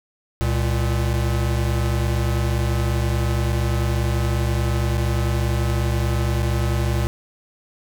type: tone pair together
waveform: square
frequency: 67.58 / 116.54 Hz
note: C#2 / A#2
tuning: -43 / 0 cents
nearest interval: major sixth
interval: 943 cents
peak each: -22 dBFS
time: 0.41-7.07 s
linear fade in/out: 0 ms
effects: none